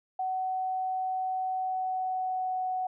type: tone with pitch glide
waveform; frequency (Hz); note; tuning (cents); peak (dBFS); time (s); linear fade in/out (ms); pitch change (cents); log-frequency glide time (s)
sine; 750 to 742.7; F#5 to F#5; +23 to +6; -28; 0.19-2.87; 5; -17; 1.59-2.65
effects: none